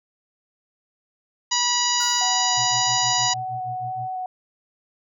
harmonic tone, 973 Hz, B5, 26 cents flat, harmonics 1 / 2 / 3 / 4 / 5 / 6 / 7, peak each -25 / -30 / -28 / -28 / -25 / -29 / -25 dBFS, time 1.51-3.34 s, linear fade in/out 10 ms
sawtooth tone with exponential decay, 1433 Hz, F6, 44 cents sharp, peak -27 dBFS, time 2-2.74 s, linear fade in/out 5 ms, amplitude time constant 160 ms
sine tone with vibrato, 744 Hz, F#5, 9 cents sharp, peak -26 dBFS, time 2.21-4.26 s, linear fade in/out 2 ms, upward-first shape square, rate 1.8 Hz, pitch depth 10 cents each way
sine tone with tremolo, 121.9 Hz, B2, 22 cents flat, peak -32 dBFS, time 2.57-4.1 s, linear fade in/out 5 ms, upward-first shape sine, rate 6.4 Hz, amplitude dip 100%
effects none

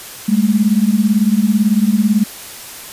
sine beating tone pair, 201.7 / 219.7 Hz, G3 / A3, +50 / -2 cents, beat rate 18 Hz, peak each -13 dBFS, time 0.28-2.24 s, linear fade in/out 10 ms, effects white hiss -32 dBFS RMS until 2.92 s + resampled to 32000 Hz

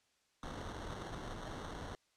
pink noise with sample-and-hold, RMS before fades -45 dBFS, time 0.43-1.95 s, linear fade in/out 0 ms, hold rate 2450 Hz, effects white hiss -75 dBFS RMS until 2.16 s + low-pass 7000 Hz 12 dB/octave

